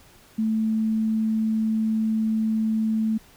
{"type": "tone", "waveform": "sine", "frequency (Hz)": 220, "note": "A3", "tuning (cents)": 0, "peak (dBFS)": -20, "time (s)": [0.38, 3.18], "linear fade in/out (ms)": 10, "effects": ["pink hiss -53 dBFS RMS until 3.36 s"]}